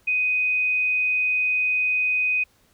sine tone, 2500 Hz, D#7, 8 cents sharp, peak -19 dBFS, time 0.07-2.44 s, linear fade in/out 10 ms, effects pink hiss -61 dBFS RMS until 2.73 s

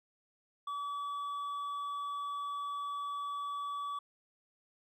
sine tone with hard clipping, 1145 Hz, D6, 44 cents flat, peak -37 dBFS, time 0.67-3.99 s, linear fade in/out 5 ms, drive 4 dB, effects none

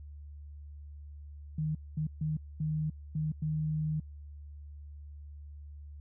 sine tone bursts at uneven times, 154.7 Hz, D#3, 10 cents flat, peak -29 dBFS, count 6, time 1.58-1.75 / 1.97-2.07 / 2.21-2.37 / 2.6-2.9 / 3.15-3.32 / 3.42-4 s, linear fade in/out 5 ms, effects added 73 Hz sine -44 dBFS peak until 6 s

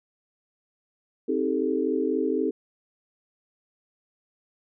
sine chord, A half-diminished seventh, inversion first, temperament just, 264 / 316.8 / 396 / 440 Hz, C4 / Eb4 / G4 / A4, +16 / +31 / +18 / 0 cents, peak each -28 dBFS, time 1.28-2.51 s, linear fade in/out 10 ms, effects none

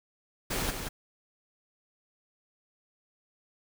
pink noise with echo, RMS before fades -31 dBFS, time 0.5-0.71 s, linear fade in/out 10 ms, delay 180 ms, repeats 1, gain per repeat -6 dB, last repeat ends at 0.89 s, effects none

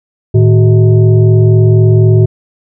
sine tone with frequency modulation, 110 Hz, A2, in tune, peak -3 dBFS, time 0.34-2.26 s, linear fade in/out 10 ms, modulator 264 Hz, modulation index 0.8, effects none

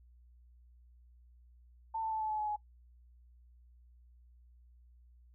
sine tone with pitch steps, 894 / 884.8 / 875.6 / 866.5 / 857.6 / 848.7 / 839.9 Hz, A5 / A5 / A5 / A5 / A5 / G#5 / G#5, +27 / +9 / -9 / -27 / -45 / +37 / +19 cents, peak -33 dBFS, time 1.94-2.563 s, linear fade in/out 10 ms, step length 89 ms, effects noise-tail reverb RT60 0.1 s tail -17 dB re dry + added 60 Hz sine -58 dBFS peak until 5.34 s

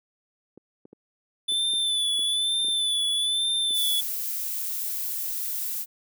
clicks, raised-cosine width 3 ms, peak -25 dBFS, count 9, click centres 0.576 / 0.854 / 0.93 / 1.521 / 1.736 / 2.193 / 2.647 / 2.684 / 3.708 s
square tone with vibrato, 3500 Hz, A7, 10 cents flat, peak -23 dBFS, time 1.48-4.01 s, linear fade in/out 10 ms, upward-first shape sine, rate 1.1 Hz, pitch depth 43 cents each way
violet noise, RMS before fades -30 dBFS, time 3.73-5.86 s, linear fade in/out 50 ms
effects high-pass 400 Hz 12 dB/octave

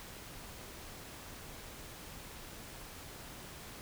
silence, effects pink hiss -49 dBFS RMS until 3.81 s

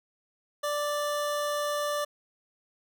25% pulse tone, 587.3 Hz, D5, in tune, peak -24 dBFS, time 0.63-2.05 s, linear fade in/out 10 ms, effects none

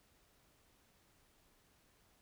silence, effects pink hiss -71 dBFS RMS until 2.21 s

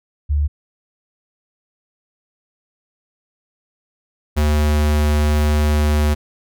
sine / square tone pair in turn, 73 / 74.92 Hz, D2 / D2, -10 / +35 cents, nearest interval unison, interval 45 cents, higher second, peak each -14 dBFS, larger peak neither, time 0.29-0.48 / 4.36-6.15 s, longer second, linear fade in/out 20 ms, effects none

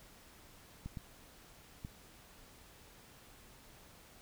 clicks, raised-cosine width 5 ms, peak -30 dBFS, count 3, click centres 0.86 / 0.972 / 1.849 s, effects pink hiss -59 dBFS RMS until 4.21 s

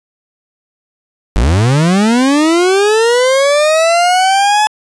40% pulse linear sweep, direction up, 46.25 to 860 Hz, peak -7 dBFS, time 1.36-4.67 s, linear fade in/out 0 ms, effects resampled to 22050 Hz

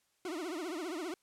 40% pulse tone with vibrato, 336.2 Hz, E4, 34 cents sharp, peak -36 dBFS, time 0.25-1.14 s, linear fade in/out 2 ms, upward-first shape triangle, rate 15 Hz, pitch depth 240 cents each way, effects white hiss -75 dBFS RMS until 1.22 s + low-pass 11000 Hz 12 dB/octave

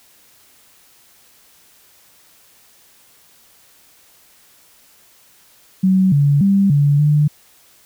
sine tone with pitch steps, 188.4 / 142.9 / 197.1 / 143.7 / 148.7 Hz, F#3 / D3 / G3 / D3 / D3, +32 / -47 / +10 / -37 / +22 cents, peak -10 dBFS, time 5.83-7.28 s, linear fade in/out 10 ms, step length 290 ms, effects white hiss -51 dBFS RMS until 7.85 s

